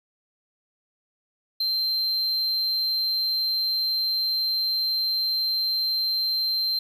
triangle tone, 4134 Hz, C8, 22 cents flat, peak -21 dBFS, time 1.6-6.79 s, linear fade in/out 5 ms, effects 10-bit

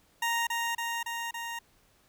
20% pulse tone with echo, 932.3 Hz, A#5, in tune, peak -22 dBFS, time 0.22-0.47 s, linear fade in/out 5 ms, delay 280 ms, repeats 4, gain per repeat -2 dB, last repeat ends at 1.59 s, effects pink hiss -65 dBFS RMS until 2.08 s

